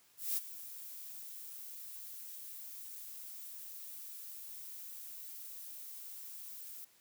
violet noise with ADSR envelope, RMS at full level -33 dBFS, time 0.17-6.85 s, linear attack 200 ms, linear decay 25 ms, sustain -15 dB, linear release 8 ms, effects white hiss -67 dBFS RMS until 7 s + high-pass 60 Hz 12 dB/octave

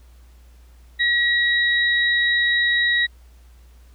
sine tone pair together, 1912 / 3824 Hz, A#6 / A#7, +43 / +43 cents, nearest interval octave, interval 1200 cents, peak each -17 / -22 dBFS, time 0.99-3.07 s, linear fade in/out 20 ms, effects added 60 Hz sine -45 dBFS peak until 3.94 s + pink hiss -59 dBFS RMS until 3.94 s

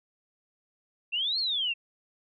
sine exponential two-way sweep, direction up then down, 2661 to 4401 to 2661 Hz, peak -26 dBFS, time 1.12-1.74 s, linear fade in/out 20 ms, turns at 1.39 s, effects none

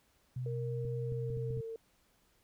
sine tone, 126.1 Hz, B2, 36 cents sharp, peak -35 dBFS, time 0.36-1.61 s, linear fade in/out 5 ms
sine tone with pitch glide, 466.2 to 451.9 Hz, A#4 to A4, 0 to +46 cents, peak -39 dBFS, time 0.46-1.76 s, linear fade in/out 2 ms, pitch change -54 cents, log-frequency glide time 0.95-1.62 s
clicks, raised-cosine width 5 ms, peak -33 dBFS, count 6, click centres 0.85 / 1.122 / 1.302 / 1.372 / 1.506 / 1.573 s
effects pink hiss -71 dBFS RMS until 2.43 s

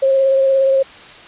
sine tone with vibrato, 538 Hz, C5, 48 cents sharp, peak -10 dBFS, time 0.02-0.83 s, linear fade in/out 10 ms, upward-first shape sine, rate 17 Hz, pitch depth 17 cents each way, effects white hiss -38 dBFS RMS until 1.27 s + resampled to 8000 Hz

